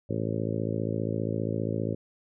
harmonic tone, 55 Hz, A1, in tune, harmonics 2 / 3 / 4 / 5 / 6 / 7 / 8 / 9 / 10, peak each -32 / -34 / -35 / -36 / -37 / -37 / -38 / -39 / -39 dBFS, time 0.09-1.95 s, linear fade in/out 10 ms, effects none

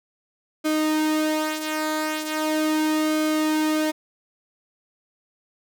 sawtooth tone with flanger, 309.6 Hz, D#4, 9 cents flat, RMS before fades -23 dBFS, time 0.64-3.92 s, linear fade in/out 20 ms, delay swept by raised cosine 1.1 to 3.6 ms, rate 0.39 Hz, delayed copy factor -0.55, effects none

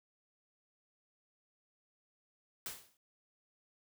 white noise with exponential decay, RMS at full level -39 dBFS, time 2.66-2.97 s, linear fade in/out 1 ms, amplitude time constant 66 ms, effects none

